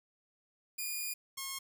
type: tone pair in turn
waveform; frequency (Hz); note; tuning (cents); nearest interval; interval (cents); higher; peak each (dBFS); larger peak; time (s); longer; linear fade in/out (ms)
5% pulse; 2436 / 1080.4; D#7 / C#6; -37 / -45; octave + major second; 1408; first; -26; neither; 0.78-1.14 / 1.37-1.59; first; 10
effects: 10-bit